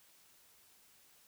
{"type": "silence", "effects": ["white hiss -65 dBFS RMS until 1.27 s"]}